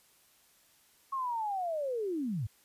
sine linear sweep, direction down, 1100 to 91.1 Hz, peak -31 dBFS, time 1.12-2.47 s, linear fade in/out 10 ms, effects white hiss -65 dBFS RMS until 2.64 s + resampled to 32000 Hz

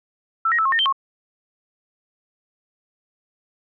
sine tone with pitch steps, 1329 / 1883 / 1313 / 1079 / 1829 / 3130 / 1087 Hz, E6 / A#6 / E6 / C#6 / A#6 / G7 / C#6, +14 / +17 / -7 / -47 / -33 / -3 / -34 cents, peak -16 dBFS, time 0.45-0.926 s, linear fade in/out 5 ms, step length 68 ms, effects none

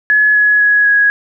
sine tone with pitch steps, 1700 / 1687.3 / 1674.7 / 1662.1 Hz, G#6 / G#6 / G#6 / G#6, +40 / +27 / +14 / +1 cents, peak -7 dBFS, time 0.1-1.1 s, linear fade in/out 0 ms, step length 250 ms, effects none

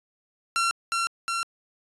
sawtooth tone with echo, 1363 Hz, F6, 43 cents flat, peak -18 dBFS, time 0.56-0.71 s, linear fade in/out 0 ms, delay 360 ms, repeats 2, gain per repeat -2 dB, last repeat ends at 1.43 s, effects resampled to 24000 Hz

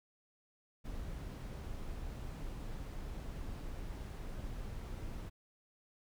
brown noise, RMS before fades -43 dBFS, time 0.84-5.3 s, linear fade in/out 20 ms, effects none

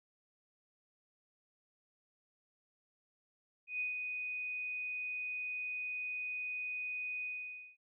sine tone with ADSR envelope, 2489 Hz, D#7, in tune, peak -33 dBFS, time 3.67-7.77 s, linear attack 130 ms, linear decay 140 ms, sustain -4 dB, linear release 530 ms, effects none

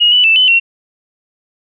sine tone with pitch steps, 2880 / 2969 / 2651 / 3022 / 2731 Hz, F#7 / F#7 / E7 / F#7 / F7, -47 / +5 / +9 / +36 / -39 cents, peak -6 dBFS, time 0-0.6 s, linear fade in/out 20 ms, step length 120 ms, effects none

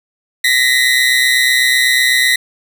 30% pulse tone pair together, 1882 / 2010 Hz, A#6 / B6, +16 / +30 cents, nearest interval minor second, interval 114 cents, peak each -10 dBFS, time 0.44-2.36 s, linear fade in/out 5 ms, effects none

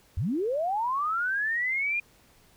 sine linear sweep, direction up, 65.41 to 2446 Hz, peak -25 dBFS, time 0.17-2 s, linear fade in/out 5 ms, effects pink hiss -60 dBFS RMS until 2.56 s

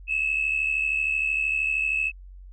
sine tone pair together, 2579 / 2652 Hz, E7 / E7, -39 / +10 cents, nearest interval unison, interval 49 cents, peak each -23 / -26 dBFS, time 0.07-2.12 s, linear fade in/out 50 ms, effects tanh soft clip ceiling -16 dBFS + added 46 Hz sine -41 dBFS peak until 2.52 s

